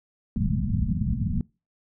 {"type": "low-pass noise", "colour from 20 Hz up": "white", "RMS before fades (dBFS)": -25, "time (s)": [0.36, 1.41], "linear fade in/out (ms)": 2, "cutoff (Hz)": 230, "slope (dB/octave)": 96, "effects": ["noise-tail reverb RT60 0.3 s tail -25 dB re dry"]}